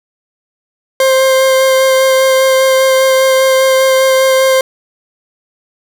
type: tone with vibrato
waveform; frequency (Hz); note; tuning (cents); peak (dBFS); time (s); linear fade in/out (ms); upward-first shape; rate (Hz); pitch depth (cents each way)
40% pulse; 527; C5; +12; -6; 1-4.61; 2; sine; 5; 10
effects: none